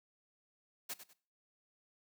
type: noise with echo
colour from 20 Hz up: white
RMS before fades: -41 dBFS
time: 0.89-0.94 s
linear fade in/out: 10 ms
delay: 98 ms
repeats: 2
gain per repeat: -11 dB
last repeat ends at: 1.136 s
effects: noise-tail reverb RT60 0.4 s tail -18 dB re dry + high-pass 200 Hz 12 dB/octave